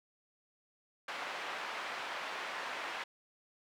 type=band-pass noise; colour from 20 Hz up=pink; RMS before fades=-41 dBFS; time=1.08-3.04 s; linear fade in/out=5 ms; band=810 to 2600 Hz; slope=12 dB/octave; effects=none